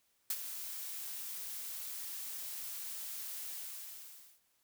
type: noise with ADSR envelope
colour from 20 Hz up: blue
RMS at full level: -33 dBFS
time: 0.3-4.41 s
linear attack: 3 ms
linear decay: 48 ms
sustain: -10 dB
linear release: 910 ms
effects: white hiss -75 dBFS RMS until 4.63 s